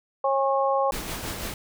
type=harmonic tone; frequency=272.2 Hz; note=C#4; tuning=31 cents flat; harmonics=2 / 3 / 4; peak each=-23 / -25 / -26 dBFS; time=0.24-0.91 s; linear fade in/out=5 ms
type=noise with tremolo; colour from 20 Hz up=pink; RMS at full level=-31 dBFS; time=0.92-1.54 s; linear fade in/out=2 ms; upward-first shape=sine; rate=6.1 Hz; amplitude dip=40%
effects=none